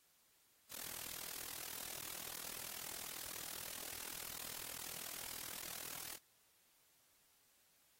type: noise with amplitude modulation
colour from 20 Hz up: white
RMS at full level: -44 dBFS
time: 0.69-6.19 s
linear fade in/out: 50 ms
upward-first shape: sine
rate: 40.5 Hz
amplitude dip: 100%
effects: white hiss -73 dBFS RMS until 7.99 s + AAC 48 kbps

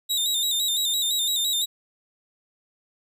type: tone with vibrato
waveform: sawtooth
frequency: 3729 Hz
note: A#7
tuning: in tune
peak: -19 dBFS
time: 0.09-1.66 s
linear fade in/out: 20 ms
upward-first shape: square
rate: 5.9 Hz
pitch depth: 55 cents each way
effects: none

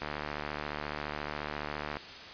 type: click train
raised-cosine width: 0.5 ms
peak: -20 dBFS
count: 146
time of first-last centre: 0.02-1.969 s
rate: 74.4 Hz
effects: white hiss -45 dBFS RMS until 2.33 s + resampled to 11025 Hz

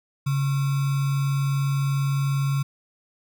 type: tone with sample-and-hold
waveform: sine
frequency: 138.59 Hz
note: C#3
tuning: in tune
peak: -20 dBFS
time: 0.26-2.63 s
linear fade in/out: 10 ms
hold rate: 1225 Hz
effects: none

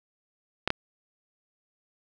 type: clicks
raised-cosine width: 0.3 ms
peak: -8 dBFS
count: 2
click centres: 0.676 / 0.704 s
effects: none

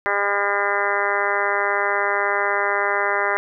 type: harmonic tone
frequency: 201.8 Hz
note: G#3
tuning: 49 cents flat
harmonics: 2 / 3 / 4 / 5 / 6 / 7 / 8 / 9 / 10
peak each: -27 / -27 / -27 / -27 / -27 / -27 / -27 / -27 / -27 dBFS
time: 0.06-3.37 s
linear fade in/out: 0 ms
effects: none

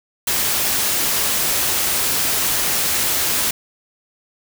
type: noise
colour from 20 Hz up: white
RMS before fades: -19 dBFS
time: 0.27-3.51 s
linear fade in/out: 5 ms
effects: none

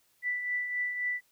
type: tone with tremolo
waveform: sine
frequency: 1975.5 Hz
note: B6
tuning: in tune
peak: -27 dBFS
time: 0.22-1.21 s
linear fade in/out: 50 ms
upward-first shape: triangle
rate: 3.8 Hz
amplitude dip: 55%
effects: white hiss -69 dBFS RMS until 1.31 s

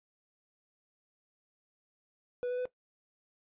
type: tone with pitch steps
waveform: triangle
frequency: 491.6 / 496.2 / 500.8 Hz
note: B4 / B4 / B4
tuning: -8 / +8 / +24 cents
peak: -29 dBFS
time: 2.43-2.655 s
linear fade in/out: 0 ms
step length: 75 ms
effects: noise-tail reverb RT60 0.1 s tail -17 dB re dry + resampled to 8000 Hz

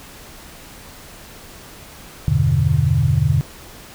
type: chord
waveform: sine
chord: E minor seventh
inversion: none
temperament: equal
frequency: 82.41 / 98 / 123.47 / 146.83 Hz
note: E2 / G2 / B2 / D3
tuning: 0 / 0 / 0 / 0 cents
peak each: -21 / -21 / -18 / -17 dBFS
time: 2.28-3.41 s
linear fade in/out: 0 ms
effects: pink hiss -40 dBFS RMS until 3.94 s

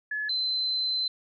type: tone pair in turn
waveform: sine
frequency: 1709 / 4065 Hz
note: G#6 / B7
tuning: +49 / +49 cents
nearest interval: octave + minor third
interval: 1500 cents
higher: second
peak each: -28 / -25 dBFS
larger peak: second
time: 0.11-0.29 / 0.29-1.08 s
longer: second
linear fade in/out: 5 ms
effects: none

